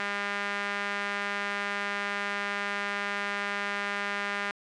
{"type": "tone with band-pass filter", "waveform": "sawtooth", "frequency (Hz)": 202.2, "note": "G#3", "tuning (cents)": -46, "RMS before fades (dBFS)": -32, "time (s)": [0, 4.51], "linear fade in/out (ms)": 0, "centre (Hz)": 1800, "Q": 1.8, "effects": ["resampled to 22050 Hz", "9-bit"]}